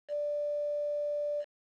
sine tone with quantisation, 587.3 Hz, D5, in tune, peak -30 dBFS, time 0.08-1.45 s, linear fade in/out 50 ms, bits 8, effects low-pass 3000 Hz 12 dB/octave

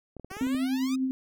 clicks, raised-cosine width 2 ms, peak -29 dBFS, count 8, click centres 0.167 / 0.197 / 0.246 / 0.315 / 0.368 / 0.421 / 0.469 / 0.548 s
10% pulse exponential sweep, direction up, 365 to 1277 Hz, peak -30 dBFS, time 0.3-0.96 s, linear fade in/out 10 ms
sine tone with tremolo, 261.6 Hz, C4, in tune, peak -23 dBFS, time 0.41-1.11 s, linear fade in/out 0 ms, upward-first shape triangle, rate 10 Hz, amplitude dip 40%
effects none

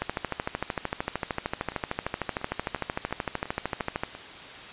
two click trains, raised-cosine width 0.5 ms, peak -12 / -24 dBFS, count 54 / 8, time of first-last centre 0.02-4.035 / 1.72-4.151 s, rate 13.2 / 2.88 Hz, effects white hiss -42 dBFS RMS until 4.72 s + resampled to 8000 Hz

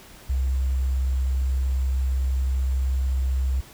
sine tone with sample-and-hold, 65.41 Hz, C2, in tune, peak -20 dBFS, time 0.29-3.61 s, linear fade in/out 10 ms, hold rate 7350 Hz, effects pink hiss -47 dBFS RMS until 3.73 s

